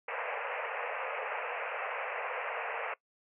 pink band-pass noise, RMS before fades -37 dBFS, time 0.08-2.94 s, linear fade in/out 5 ms, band 450 to 2700 Hz, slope 96 dB/octave, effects noise-tail reverb RT60 0.1 s tail -21 dB re dry

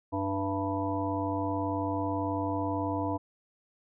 harmonic tone with a mistuned harmonic, 98.2 Hz, G2, 4 cents sharp, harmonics 1 / 3 / 5 / 7 / 9 / 10, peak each -35 / -32 / -38 / -36 / -38 / -36 dBFS, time 0.12-3.18 s, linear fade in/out 20 ms, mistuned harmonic 7, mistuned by -28 cents, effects none

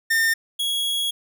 45% pulse tone pair in turn, 1812 / 3329 Hz, A#6 / G#7, -50 / +3 cents, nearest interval major seventh, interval 1053 cents, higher second, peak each -17 / -21 dBFS, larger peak first, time 0.1-0.34 / 0.59-1.11 s, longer second, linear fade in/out 10 ms, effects none

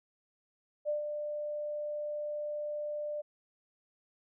sine tone with ADSR envelope, 595 Hz, D5, 22 cents sharp, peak -28 dBFS, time 0.85-3.22 s, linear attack 38 ms, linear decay 130 ms, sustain -6 dB, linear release 17 ms, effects none

